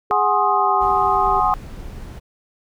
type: tone with pitch glide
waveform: sine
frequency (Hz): 415.3 to 393.8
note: G#4 to G4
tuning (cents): 0 to +8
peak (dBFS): -25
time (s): 0.1-1.4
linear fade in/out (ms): 5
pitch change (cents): -92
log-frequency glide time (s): 0.23-0.78
type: chord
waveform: sine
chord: Ab dominant seventh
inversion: third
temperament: equal with one note detuned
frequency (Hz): 740 / 830.6 / 1058.7 / 1244.5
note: Gb5 / Ab5 / C6 / Eb6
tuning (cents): 0 / 0 / +20 / 0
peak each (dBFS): -20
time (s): 0.11-1.54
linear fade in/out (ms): 0
type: noise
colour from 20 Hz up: brown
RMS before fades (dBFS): -33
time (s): 0.8-2.2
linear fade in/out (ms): 20
effects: none